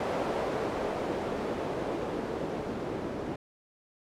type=noise with low-pass filter sweep; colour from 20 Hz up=blue; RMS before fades=-33 dBFS; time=0-3.36 s; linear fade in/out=5 ms; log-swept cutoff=560 to 350 Hz; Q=1.2; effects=none